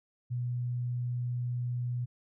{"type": "tone", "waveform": "sine", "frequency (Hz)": 122.5, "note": "B2", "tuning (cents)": -14, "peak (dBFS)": -30, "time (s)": [0.3, 2.06], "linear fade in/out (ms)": 20, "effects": []}